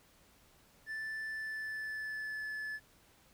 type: tone with pitch glide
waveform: triangle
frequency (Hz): 1760 to 1728.8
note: A6 to A6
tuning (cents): 0 to -31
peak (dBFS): -36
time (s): 0.86-2.8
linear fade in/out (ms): 50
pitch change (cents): -31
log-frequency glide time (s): 1.3-2.46
effects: pink hiss -65 dBFS RMS until 3.33 s